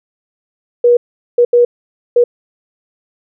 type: tone bursts at uneven times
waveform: sine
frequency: 481.8 Hz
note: B4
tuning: 43 cents flat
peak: -5 dBFS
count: 4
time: 0.84-0.97 / 1.38-1.45 / 1.53-1.65 / 2.16-2.24 s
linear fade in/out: 5 ms
effects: none